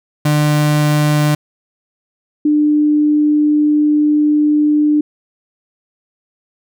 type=tone pair in turn; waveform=35% pulse / sine; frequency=149.5 / 299 Hz; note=D3 / D4; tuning=+31 / +31 cents; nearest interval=octave; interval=1200 cents; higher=second; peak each=-9 dBFS; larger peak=neither; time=0.25-1.35 / 2.45-5.01 s; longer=second; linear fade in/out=5 ms; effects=none